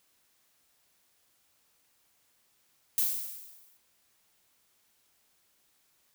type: noise with exponential decay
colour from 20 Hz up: violet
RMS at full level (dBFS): -25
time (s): 2.98-3.77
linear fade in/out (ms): 0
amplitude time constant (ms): 170
effects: white hiss -70 dBFS RMS until 6.14 s